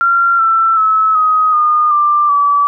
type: tone with pitch steps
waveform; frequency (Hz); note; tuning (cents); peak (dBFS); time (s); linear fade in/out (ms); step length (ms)
sine; 1377 / 1336.3 / 1296.7 / 1258.3 / 1221.1 / 1185 / 1149.9; F6 / E6 / E6 / D#6 / D#6 / D6 / D6; -25 / +23 / -29 / +19 / -33 / +15 / -37; -8; 0.01-2.67; 0; 380
effects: none